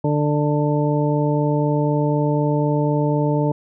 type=harmonic tone; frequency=148 Hz; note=D3; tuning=14 cents sharp; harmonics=1 / 2 / 3 / 4 / 6; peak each=-19 / -22 / -24 / -25 / -27 dBFS; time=0.04-3.52 s; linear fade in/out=5 ms; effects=none